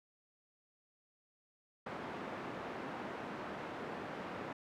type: band-pass noise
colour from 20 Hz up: pink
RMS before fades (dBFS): -44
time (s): 1.86-4.53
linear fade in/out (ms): 5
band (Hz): 220 to 1600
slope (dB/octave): 12
effects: none